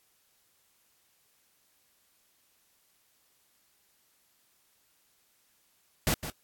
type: noise with echo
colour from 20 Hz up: pink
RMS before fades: -26 dBFS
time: 6.07-6.14 s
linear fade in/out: 0 ms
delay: 160 ms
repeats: 1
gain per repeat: -11 dB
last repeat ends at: 6.3 s
effects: white hiss -69 dBFS RMS until 6.43 s + AAC 64 kbps